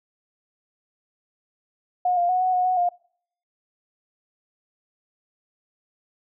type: tone with pitch steps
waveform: sine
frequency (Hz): 723 / 699 / 734 / 741 / 728 / 738 / 707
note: F#5 / F5 / F#5 / F#5 / F#5 / F#5 / F5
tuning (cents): -40 / +1 / -14 / +2 / -28 / -5 / +21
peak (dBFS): -18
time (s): 2.05-2.89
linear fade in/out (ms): 5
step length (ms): 120
effects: noise-tail reverb RT60 0.6 s tail -24 dB re dry